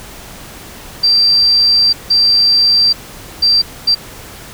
sine tone bursts at uneven times, 4699 Hz, D8, in tune, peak -7 dBFS, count 4, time 1.03-1.93 / 2.1-2.93 / 3.42-3.62 / 3.87-3.95 s, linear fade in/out 10 ms, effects pink hiss -33 dBFS RMS until 4.53 s

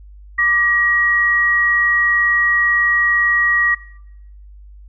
sine tone pair together, 1174.7 / 1901 Hz, D6 / A#6, 0 / +33 cents, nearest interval minor sixth, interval 833 cents, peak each -22 / -13 dBFS, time 0.38-3.75 s, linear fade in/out 10 ms, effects noise-tail reverb RT60 0.8 s tail -20 dB re dry + added 50 Hz sine -37 dBFS peak until 4.88 s

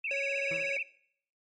sine tone with vibrato, 2456 Hz, D#7, 23 cents flat, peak -31 dBFS, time 0.04-0.83 s, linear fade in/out 5 ms, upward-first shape sine, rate 16 Hz, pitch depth 180 cents each way
square tone, 554.4 Hz, C#5, in tune, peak -35 dBFS, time 0.11-0.77 s, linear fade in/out 2 ms
20% pulse tone with exponential decay, 164.4 Hz, E3, 4 cents flat, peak -34 dBFS, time 0.51-0.82 s, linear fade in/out 2 ms, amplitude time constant 66 ms
effects noise-tail reverb RT60 0.6 s tail -18 dB re dry + MP3 32 kbps

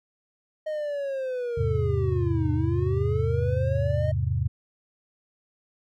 triangle linear two-way sweep, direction down then up, 624 to 300 to 624 Hz, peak -25 dBFS, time 0.66-4.12 s, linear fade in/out 10 ms, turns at 2.52 s
sine chord, E augmented, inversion none, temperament equal, 82.41 / 103.83 / 130.81 Hz, E2 / G#2 / B#2, 0 / 0 / 0 cents, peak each -27 dBFS, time 1.57-4.48 s, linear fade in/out 10 ms
effects none

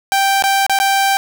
sawtooth tone with dropouts, 784 Hz, G5, in tune, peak -8 dBFS, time 0.12-1.17 s, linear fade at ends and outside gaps 0 ms, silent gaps 0.423-0.439 / 0.665-0.696 / 0.788-0.8 s, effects none

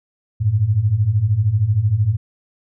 sine beating tone pair, 97.1 / 110.1 Hz, G2 / A2, -16 / +2 cents, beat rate 13 Hz, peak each -19 / -15 dBFS, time 0.4-2.17 s, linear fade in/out 20 ms, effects none

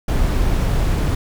brown noise, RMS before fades -17 dBFS, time 0.08-1.15 s, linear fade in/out 5 ms, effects none

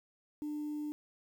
sine tone, 298.6 Hz, D4, 29 cents sharp, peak -34 dBFS, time 0.42-0.92 s, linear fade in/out 0 ms, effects tanh soft clip ceiling -33 dBFS + 10-bit

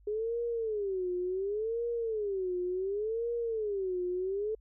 sine tone with vibrato, 411.3 Hz, G#4, 17 cents flat, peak -30 dBFS, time 0.07-4.55 s, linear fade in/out 5 ms, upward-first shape sine, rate 0.69 Hz, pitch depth 240 cents each way, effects added 50 Hz sine -57 dBFS peak until 4.6 s

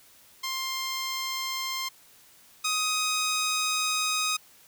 10% pulse tone pair in turn, 1055 / 1254.6 Hz, C6 / D#6, +14 / +14 cents, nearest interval minor third, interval 300 cents, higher second, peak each -21 / -17 dBFS, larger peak second, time 0.43-1.89 / 2.64-4.37 s, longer second, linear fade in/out 10 ms, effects white hiss -56 dBFS RMS until 4.67 s

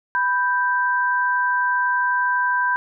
sine tone pair together, 989.9 / 1568 Hz, B5 / G6, +4 / 0 cents, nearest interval minor sixth, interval 796 cents, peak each -20 dBFS, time 0.15-2.76 s, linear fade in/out 0 ms, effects none

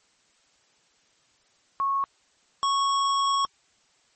sine / square tone pair in turn, 1100 / 1104.9 Hz, C#6 / C#6, -14 / -6 cents, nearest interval unison, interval 8 cents, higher second, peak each -22 dBFS, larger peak neither, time 1.8-2.04 / 2.63-3.45 s, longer second, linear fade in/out 0 ms, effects white hiss -64 dBFS RMS until 4.15 s + MP3 32 kbps

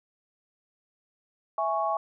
sine chord, C# minor, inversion first, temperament equal, 659.3 / 830.6 / 1108.7 Hz, E5 / G#5 / C#6, 0 / 0 / 0 cents, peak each -29 dBFS, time 1.58-1.97 s, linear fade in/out 2 ms, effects none

